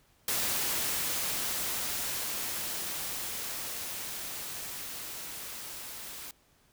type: noise with level ramp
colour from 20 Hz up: white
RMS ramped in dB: -30 to -43 dBFS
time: 0.28-6.31 s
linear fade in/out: 2 ms
effects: pink hiss -66 dBFS RMS until 6.72 s